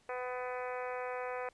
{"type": "harmonic tone", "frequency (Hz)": 250.5, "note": "B3", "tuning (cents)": 25, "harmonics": [2, 3, 4, 5, 6, 7, 8, 9, 10], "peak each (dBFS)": [-39, -43, -45, -47, -49, -50, -51, -52, -53], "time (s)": [0.09, 1.49], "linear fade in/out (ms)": 2, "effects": ["pink hiss -68 dBFS RMS until 1.53 s", "resampled to 22050 Hz"]}